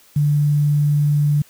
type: tone with quantisation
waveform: sine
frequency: 146.83 Hz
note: D3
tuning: in tune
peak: -13 dBFS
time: 0.16-1.42 s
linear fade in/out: 5 ms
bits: 7
effects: white hiss -51 dBFS RMS until 1.49 s